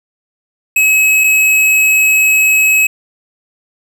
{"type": "tone pair in turn", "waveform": "square", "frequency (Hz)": [2564, 2564], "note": ["E7", "E7"], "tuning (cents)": [-49, -49], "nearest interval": "unison", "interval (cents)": 0, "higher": "neither", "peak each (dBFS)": -8, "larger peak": "neither", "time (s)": [[0.76, 1.24], [1.24, 2.87]], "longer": "second", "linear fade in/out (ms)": 5, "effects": []}